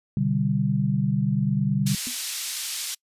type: chord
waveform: sine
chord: G major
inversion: first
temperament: equal with one note detuned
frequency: 126.21 / 146.83 / 196 Hz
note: B2 / D3 / G3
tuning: +38 / 0 / 0 cents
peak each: -26 / -24 / -24 dBFS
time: 0.17-1.95 s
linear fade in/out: 2 ms
type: band-pass noise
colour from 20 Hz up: pink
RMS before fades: -31 dBFS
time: 1.86-2.95 s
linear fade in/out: 10 ms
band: 3800 to 12000 Hz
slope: 12 dB/octave
type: tone with exponential decay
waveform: sine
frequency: 246.7 Hz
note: B3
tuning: 2 cents flat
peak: -29 dBFS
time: 2.07-2.17 s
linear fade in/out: 0 ms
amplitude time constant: 21 ms
effects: noise-tail reverb RT60 0.1 s tail -26 dB re dry + resampled to 32000 Hz